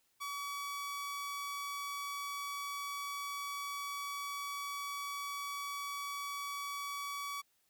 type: tone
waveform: sawtooth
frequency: 1138 Hz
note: C#6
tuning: 45 cents sharp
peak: -35 dBFS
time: 0.2-7.42 s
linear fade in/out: 20 ms
effects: white hiss -75 dBFS RMS until 7.69 s